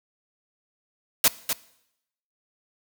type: noise with echo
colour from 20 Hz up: white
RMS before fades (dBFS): -17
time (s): 1.24-1.28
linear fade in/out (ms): 2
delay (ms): 250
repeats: 1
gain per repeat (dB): -8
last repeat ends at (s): 1.53
effects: noise-tail reverb RT60 0.8 s tail -20 dB re dry + high-pass 80 Hz 12 dB/octave